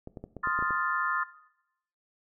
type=clicks; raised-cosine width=2 ms; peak=-26 dBFS; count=8; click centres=0.074 / 0.172 / 0.24 / 0.367 / 0.473 / 0.59 / 0.625 / 0.707 s
type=chord; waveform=sine; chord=F dominant seventh; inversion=second; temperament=equal; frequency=1046.5 / 1244.5 / 1396.9 / 1760 Hz; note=C6 / Eb6 / F6 / A6; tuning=0 / 0 / 0 / 0 cents; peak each=-32 dBFS; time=0.43-1.24 s; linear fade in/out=10 ms
effects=noise-tail reverb RT60 0.8 s tail -17 dB re dry

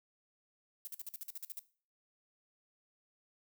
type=noise bursts; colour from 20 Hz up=violet; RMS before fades=-43 dBFS; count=11; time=0.85-1.592 s; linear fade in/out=0 ms; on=22 ms; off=50 ms; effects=noise-tail reverb RT60 0.4 s tail -17 dB re dry

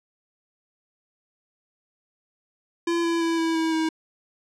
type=tone with pitch steps; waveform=square; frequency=339.7 / 335.6 / 331.6 / 327.6 / 323.6 / 319.7 Hz; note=F4 / E4 / E4 / E4 / E4 / D#4; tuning=-48 / +31 / +10 / -11 / -32 / +47 cents; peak=-22 dBFS; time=2.87-3.89 s; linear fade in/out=5 ms; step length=170 ms; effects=low-pass 7000 Hz 12 dB/octave

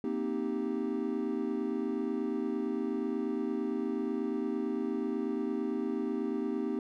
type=chord; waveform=triangle; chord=C minor seventh; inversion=third; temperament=equal; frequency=233.1 / 261.6 / 311.1 / 392 Hz; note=Bb3 / C4 / Eb4 / G4; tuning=0 / 0 / 0 / 0 cents; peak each=-34 dBFS; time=0.04-6.79 s; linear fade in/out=2 ms; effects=none

